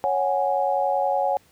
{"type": "chord", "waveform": "sine", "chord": "C# suspended fourth", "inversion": "none", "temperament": "equal", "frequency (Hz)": [554.4, 740, 830.6], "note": ["C#5", "F#5", "G#5"], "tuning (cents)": [0, 0, 0], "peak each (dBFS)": -24, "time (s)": [0.04, 1.37], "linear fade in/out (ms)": 0, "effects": ["pink hiss -58 dBFS RMS until 1.51 s", "high-pass 60 Hz 12 dB/octave"]}